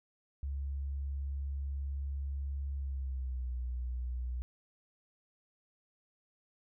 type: tone with pitch glide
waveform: sine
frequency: 69.3 to 61.74 Hz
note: C#2 to B1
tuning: 0 to 0 cents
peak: -34 dBFS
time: 0.43-4.42 s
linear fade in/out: 0 ms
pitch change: -200 cents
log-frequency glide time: 2.75-3.53 s
effects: none